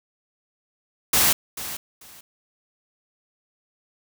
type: noise with echo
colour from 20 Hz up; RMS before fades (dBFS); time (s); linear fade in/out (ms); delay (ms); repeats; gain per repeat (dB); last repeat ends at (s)
white; -18; 1.13-1.33; 5; 440; 2; -14; 2.21
effects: none